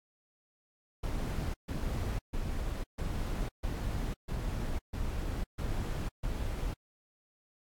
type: noise bursts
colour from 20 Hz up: brown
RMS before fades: -34 dBFS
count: 9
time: 1.03-6.74 s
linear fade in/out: 10 ms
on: 510 ms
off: 140 ms
effects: AAC 64 kbps